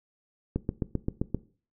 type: click train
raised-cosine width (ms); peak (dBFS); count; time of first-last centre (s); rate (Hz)
3; -14; 7; 0.56-1.346; 7.63
effects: noise-tail reverb RT60 0.4 s tail -18 dB re dry